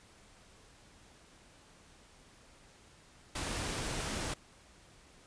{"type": "noise", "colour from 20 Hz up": "pink", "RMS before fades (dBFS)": -37, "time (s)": [3.35, 4.34], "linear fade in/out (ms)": 5, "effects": ["pink hiss -60 dBFS RMS until 5.26 s", "resampled to 22050 Hz"]}